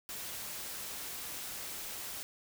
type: noise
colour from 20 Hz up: white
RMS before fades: -42 dBFS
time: 0.09-2.23 s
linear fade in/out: 0 ms
effects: none